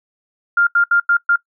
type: tone bursts at uneven times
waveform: sine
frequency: 1400 Hz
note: F6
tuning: 4 cents sharp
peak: -10 dBFS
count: 5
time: 0.57-0.67 / 0.75-0.84 / 0.91-1 / 1.09-1.17 / 1.29-1.36 s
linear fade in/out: 5 ms
effects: noise-tail reverb RT60 0.1 s tail -22 dB re dry